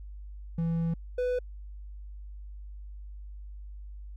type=tone pair in turn; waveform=triangle; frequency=166 / 497.4 Hz; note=E3 / B4; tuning=+12 / +12 cents; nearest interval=octave + perfect fifth; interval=1900 cents; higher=second; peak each=-24 dBFS; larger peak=neither; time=0.58-0.94 / 1.18-1.39 s; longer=first; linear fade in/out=5 ms; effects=added 50 Hz sine -40 dBFS peak until 4.16 s